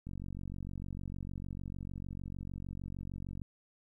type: click train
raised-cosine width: 5 ms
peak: -30 dBFS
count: 157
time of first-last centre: 0.07-3.418 s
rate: 46.6 Hz
effects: 12-bit